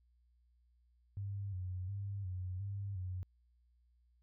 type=tone with vibrato; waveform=sine; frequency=95.6 Hz; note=G2; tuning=43 cents flat; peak=-38 dBFS; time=1.17-3.23 s; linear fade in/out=0 ms; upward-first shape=square; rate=1.4 Hz; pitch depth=73 cents each way; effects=added 60 Hz sine -68 dBFS peak until 4.22 s